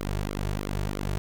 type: tone with flanger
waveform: sawtooth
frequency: 49.91 Hz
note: G1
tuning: 32 cents sharp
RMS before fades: -30 dBFS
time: 0-1.18 s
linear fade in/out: 0 ms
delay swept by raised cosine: 1.1 to 4 ms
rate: 3.1 Hz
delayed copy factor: -0.85
effects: none